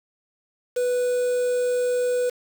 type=tone with quantisation; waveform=triangle; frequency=493.9 Hz; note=B4; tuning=in tune; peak=-18 dBFS; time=0.76-2.3 s; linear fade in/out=10 ms; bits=6; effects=none